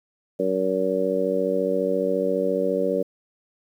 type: harmonic tone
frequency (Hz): 94.5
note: F#2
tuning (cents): +37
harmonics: 2 / 3 / 4 / 5 / 6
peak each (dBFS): -30 / -29 / -29 / -24 / -25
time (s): 0.39-3.03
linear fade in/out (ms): 10
effects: 9-bit